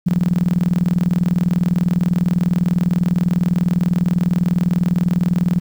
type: tone with tremolo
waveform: sine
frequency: 176.1 Hz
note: F3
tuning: 15 cents sharp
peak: -11 dBFS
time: 0.06-5.6 s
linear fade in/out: 10 ms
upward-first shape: square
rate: 20 Hz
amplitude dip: 80%
effects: 8-bit